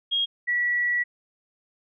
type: tone pair in turn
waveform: sine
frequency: 3264 / 1940.8 Hz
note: G#7 / B6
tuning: -31 / -31 cents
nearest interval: major sixth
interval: 900 cents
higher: first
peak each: -21 dBFS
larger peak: neither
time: 0.11-0.26 / 0.47-1.04 s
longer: second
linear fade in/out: 20 ms
effects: none